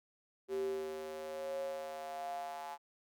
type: tone with high-pass filter sweep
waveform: square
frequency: 77.78 Hz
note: D#2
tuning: in tune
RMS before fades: -41 dBFS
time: 0.48-2.78 s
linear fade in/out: 50 ms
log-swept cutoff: 370 to 820 Hz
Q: 9.5
effects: none